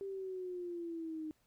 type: linear sweep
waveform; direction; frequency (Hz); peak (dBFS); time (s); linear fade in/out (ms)
sine; down; 395.2 to 307.8; -39; 0.01-1.31; 0
effects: pink hiss -75 dBFS RMS until 1.46 s